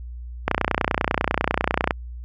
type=click train; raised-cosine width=0.5 ms; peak=-3 dBFS; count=44; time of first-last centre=0.48-1.909 s; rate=30.1 Hz; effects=added 60 Hz sine -32 dBFS peak until 2.24 s